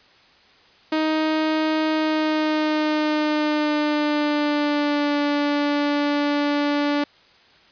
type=tone with pitch glide; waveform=sawtooth; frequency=312.8 to 290.2 Hz; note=D#4 to D4; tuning=+9 to -21 cents; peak=-15 dBFS; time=0.92-7.04 s; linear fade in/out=5 ms; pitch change=-130 cents; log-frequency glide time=1.91-5.19 s; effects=white hiss -53 dBFS RMS until 7.71 s + resampled to 11025 Hz